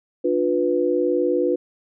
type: chord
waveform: sine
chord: B diminished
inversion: first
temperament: just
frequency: 296.3 / 355.6 / 493.9 Hz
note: D4 / F4 / B4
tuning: +15 / +31 / 0 cents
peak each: -24 / -21 / -21 dBFS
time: 0.24-1.56 s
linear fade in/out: 10 ms
effects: none